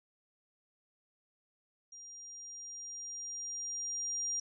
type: tone with level ramp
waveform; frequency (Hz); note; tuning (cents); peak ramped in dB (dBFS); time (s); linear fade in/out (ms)
sine; 5700; F8; +34; -48 to -32; 1.92-4.4; 5
effects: none